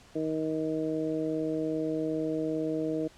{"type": "harmonic tone", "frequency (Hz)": 157.5, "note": "D#3", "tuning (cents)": 21, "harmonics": [1, 2, 3, 4], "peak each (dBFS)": [-40, -30, -33, -37], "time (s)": [0.15, 3.08], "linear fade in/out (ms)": 10, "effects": ["pink hiss -56 dBFS RMS until 3.17 s", "low-pass 8000 Hz 12 dB/octave"]}